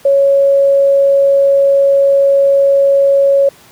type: tone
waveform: sine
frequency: 554.4 Hz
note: C#5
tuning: in tune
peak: -6 dBFS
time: 0.05-3.49 s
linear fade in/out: 5 ms
effects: pink hiss -42 dBFS RMS until 3.71 s + high-pass 100 Hz 12 dB/octave